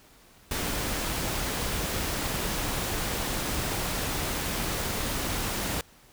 pink noise, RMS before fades -30 dBFS, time 0.51-5.81 s, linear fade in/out 2 ms, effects pink hiss -56 dBFS RMS until 6.12 s

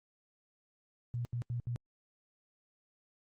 sine tone bursts at uneven times, 120 Hz, B2, 49 cents flat, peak -33 dBFS, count 4, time 1.14-1.25 / 1.33-1.42 / 1.5-1.6 / 1.67-1.76 s, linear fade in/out 0 ms, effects Opus 32 kbps

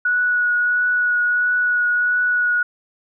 sine tone with vibrato, 1464 Hz, F#6, 19 cents flat, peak -15 dBFS, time 0.05-2.63 s, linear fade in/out 5 ms, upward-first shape triangle, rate 1.5 Hz, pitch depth 14 cents each way, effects none

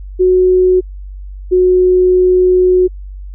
sine tone pair in turn, 367.9 / 365.9 Hz, F#4 / F#4, -10 / -19 cents, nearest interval unison, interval 9 cents, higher first, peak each -6 dBFS, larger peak neither, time 0.19-0.81 / 1.51-2.88 s, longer second, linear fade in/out 20 ms, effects added 48 Hz sine -25 dBFS peak until 3.34 s

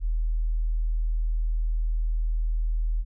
sine tone, 40 Hz, D#1, 49 cents sharp, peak -22 dBFS, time 0-3.05 s, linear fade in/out 50 ms, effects none

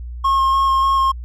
triangle tone with vibrato, 1078 Hz, C#6, 49 cents flat, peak -11 dBFS, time 0.24-1.12 s, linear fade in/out 10 ms, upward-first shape square, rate 3.4 Hz, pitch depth 10 cents each way, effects added 60 Hz sine -27 dBFS peak until 1.24 s

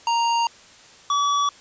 square tone pair in turn, 932.3 / 1143.6 Hz, A#5 / D6, 0 / -46 cents, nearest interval major third, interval 354 cents, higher second, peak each -19 dBFS, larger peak neither, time 0.07-0.47 / 1.1-1.49 s, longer first, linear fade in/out 2 ms, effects white hiss -48 dBFS RMS until 1.6 s + resampled to 16000 Hz

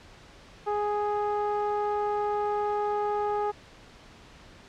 sawtooth tone with low-pass filter, 415.3 Hz, G#4, in tune, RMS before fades -28 dBFS, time 0.66-3.52 s, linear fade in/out 20 ms, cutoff 1000 Hz, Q 2.9, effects pink hiss -51 dBFS RMS until 4.68 s + low-pass 5000 Hz 12 dB/octave

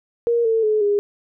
sine tone with pitch steps, 470 / 448.8 / 428.5 / 409.2 Hz, A#4 / A4 / A4 / G#4, +14 / +34 / -46 / -26 cents, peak -15 dBFS, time 0.27-0.99 s, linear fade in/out 0 ms, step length 180 ms, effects none

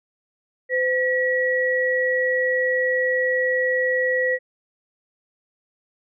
sine tone pair together, 509.9 / 1925 Hz, C5 / B6, -45 / -45 cents, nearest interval octave + major seventh, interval 2300 cents, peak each -21 dBFS, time 0.69-4.39 s, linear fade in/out 50 ms, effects none

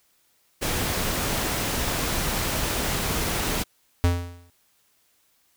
pink noise, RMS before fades -26 dBFS, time 0.61-3.64 s, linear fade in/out 20 ms
square tone with exponential decay, 87.3 Hz, F2, in tune, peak -15 dBFS, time 4.04-4.5 s, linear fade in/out 0 ms, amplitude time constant 98 ms
effects white hiss -65 dBFS RMS until 5.56 s

